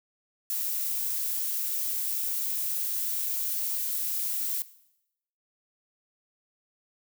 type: noise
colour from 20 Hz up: violet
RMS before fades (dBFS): -30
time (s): 0.5-4.62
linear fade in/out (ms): 0
effects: noise-tail reverb RT60 0.8 s tail -17 dB re dry